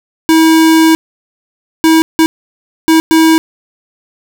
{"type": "tone bursts at uneven times", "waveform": "square", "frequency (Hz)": 321.9, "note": "E4", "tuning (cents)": -41, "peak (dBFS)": -5, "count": 5, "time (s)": [[0.29, 0.95], [1.84, 2.02], [2.19, 2.26], [2.88, 3], [3.11, 3.38]], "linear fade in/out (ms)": 0, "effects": []}